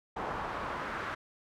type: noise with band-pass filter sweep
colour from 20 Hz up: brown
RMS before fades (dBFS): -37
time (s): 0.16-1.15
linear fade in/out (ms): 10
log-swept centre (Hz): 960 to 1500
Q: 1.6
effects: none